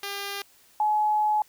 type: tone pair in turn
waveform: 5% pulse / sine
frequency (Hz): 400.4 / 848.9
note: G4 / G#5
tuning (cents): +37 / +38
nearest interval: octave + minor second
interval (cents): 1301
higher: second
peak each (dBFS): -20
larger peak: neither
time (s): 0.03-0.42 / 0.8-1.42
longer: second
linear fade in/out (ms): 2
effects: white hiss -58 dBFS RMS until 1.48 s